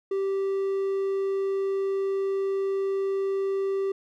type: tone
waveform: triangle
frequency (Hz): 390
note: G4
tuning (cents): -9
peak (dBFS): -22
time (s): 0.11-3.92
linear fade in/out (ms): 5
effects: none